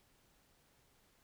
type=silence; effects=pink hiss -71 dBFS RMS until 1.23 s